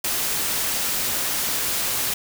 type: noise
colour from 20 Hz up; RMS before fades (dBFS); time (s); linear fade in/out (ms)
white; -24; 0.04-2.14; 5
effects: none